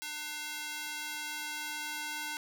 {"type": "tone with high-pass filter sweep", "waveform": "square", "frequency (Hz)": 300.6, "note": "D4", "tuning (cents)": 40, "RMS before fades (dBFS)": -39, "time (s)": [0.02, 2.37], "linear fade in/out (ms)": 0, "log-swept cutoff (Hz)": [2000, 1300], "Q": 0.74, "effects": []}